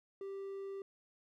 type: tone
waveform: triangle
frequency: 392 Hz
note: G4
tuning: in tune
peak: -39 dBFS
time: 0.21-0.82 s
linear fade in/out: 2 ms
effects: none